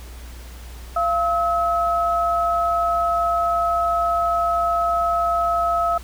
sine tone pair together, 686 / 1288.7 Hz, F5 / E6, -31 / -40 cents, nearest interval major seventh, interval 1091 cents, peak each -20 dBFS, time 0.96-5.98 s, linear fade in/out 5 ms, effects added 60 Hz sine -35 dBFS peak until 6.03 s + pink hiss -44 dBFS RMS until 6.03 s

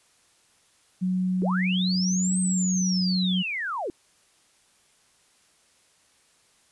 sine tone, 184.4 Hz, F#3, 6 cents flat, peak -22 dBFS, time 1.01-3.43 s, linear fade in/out 20 ms
sine linear two-way sweep, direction up then down, 303.4 to 8372 to 303.4 Hz, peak -27 dBFS, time 1.42-3.9 s, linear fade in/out 0 ms, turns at 2.39 s
effects white hiss -62 dBFS RMS until 6.71 s + resampled to 24000 Hz

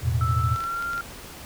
sine chord, E suspended fourth, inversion none, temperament equal, 82.41 / 110 / 123.47 Hz, E2 / A2 / B2, 0 / 0 / 0 cents, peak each -25 dBFS, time 0.01-0.58 s, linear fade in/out 50 ms
sine tone with pitch glide, 1318.5 to 1386.5 Hz, E6 to F6, 0 to -13 cents, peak -26 dBFS, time 0.21-1.01 s, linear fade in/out 2 ms, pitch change +87 cents, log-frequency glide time 0.46-0.81 s
clicks, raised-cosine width 0.2 ms, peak -20 dBFS, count 6, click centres 0.561 / 0.605 / 0.639 / 0.825 / 0.933 / 0.979 s
effects pink hiss -41 dBFS RMS until 1.45 s

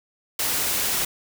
white noise, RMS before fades -24 dBFS, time 0.39-1.05 s, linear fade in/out 5 ms, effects none

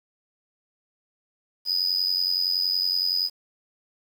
triangle tone with amplitude modulation, 4978 Hz, D#8, in tune, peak -17 dBFS, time 1.65-3.3 s, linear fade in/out 50 ms, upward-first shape sine, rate 90.7 Hz, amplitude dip 80%, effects 8-bit

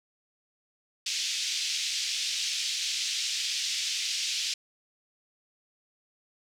white band-pass noise, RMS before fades -31 dBFS, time 1.06-4.54 s, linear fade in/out 5 ms, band 2600 to 6000 Hz, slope 24 dB/octave, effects none

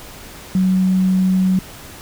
sine tone, 186.8 Hz, F#3, 17 cents sharp, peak -12 dBFS, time 0.55-1.59 s, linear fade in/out 2 ms, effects pink hiss -37 dBFS RMS until 2.01 s

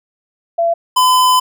sine / square tone pair in turn, 676 / 1012.9 Hz, E5 / B5, +43 / +43 cents, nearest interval perfect fifth, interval 700 cents, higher second, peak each -11 / -9 dBFS, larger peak second, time 0.58-0.74 / 0.96-1.4 s, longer second, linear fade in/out 10 ms, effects none

